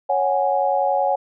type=chord; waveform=sine; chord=C# suspended fourth; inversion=none; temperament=equal; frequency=554.4 / 740 / 830.6 Hz; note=C#5 / F#5 / G#5; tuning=0 / 0 / 0 cents; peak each=-21 dBFS; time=0.09-1.16 s; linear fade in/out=10 ms; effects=none